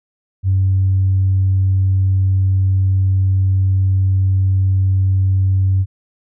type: tone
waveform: sine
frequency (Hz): 95.3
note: G2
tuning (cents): -48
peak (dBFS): -10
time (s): 0.43-5.86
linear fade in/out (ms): 50
effects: tanh soft clip ceiling -7 dBFS